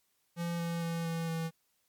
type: tone with pitch steps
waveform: square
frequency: 170.7 / 168.93 / 167.19 / 165.46 / 163.75 Hz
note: F3 / E3 / E3 / E3 / E3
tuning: -39 / +43 / +25 / +7 / -11 cents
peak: -33 dBFS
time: 0.36-1.51 s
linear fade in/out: 50 ms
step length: 230 ms
effects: white hiss -75 dBFS RMS until 1.88 s + MP3 96 kbps